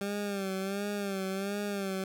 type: tone with vibrato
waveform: 20% pulse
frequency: 197.6 Hz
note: G3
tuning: 14 cents sharp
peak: -27 dBFS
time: 0.01-2.04 s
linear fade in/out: 2 ms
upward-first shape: sine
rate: 1.4 Hz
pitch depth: 68 cents each way
effects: none